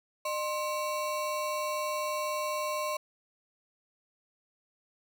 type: ring-modulated tone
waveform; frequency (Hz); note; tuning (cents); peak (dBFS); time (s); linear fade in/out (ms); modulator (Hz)
square; 832; G#5; +3; -28; 0.25-2.97; 5; 225
effects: none